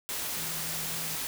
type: tone in noise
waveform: sine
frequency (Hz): 161.8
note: E3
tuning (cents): -32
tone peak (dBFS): -44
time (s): 0.37-1.15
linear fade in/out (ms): 0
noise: white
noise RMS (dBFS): -34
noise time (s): 0.09-1.27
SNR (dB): -13
effects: none